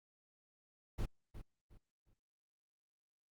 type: noise with echo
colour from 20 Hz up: brown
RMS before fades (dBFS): -37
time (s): 0.98-1.06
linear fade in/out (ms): 10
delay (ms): 360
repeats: 3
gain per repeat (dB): -11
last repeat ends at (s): 2.14
effects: Opus 48 kbps